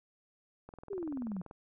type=click train; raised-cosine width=1 ms; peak=-34 dBFS; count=18; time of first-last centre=0.69-1.511 s; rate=20.7 Hz
type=exponential sweep; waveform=sine; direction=down; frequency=415.3 to 174.61 Hz; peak=-35 dBFS; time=0.9-1.42 s; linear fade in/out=10 ms
effects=none